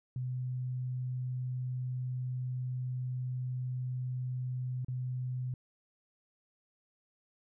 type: tone with dropouts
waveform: sine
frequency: 126.6 Hz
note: B2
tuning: 43 cents sharp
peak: -33 dBFS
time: 0.16-5.54 s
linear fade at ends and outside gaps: 2 ms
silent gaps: 4.847-4.883 s
effects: none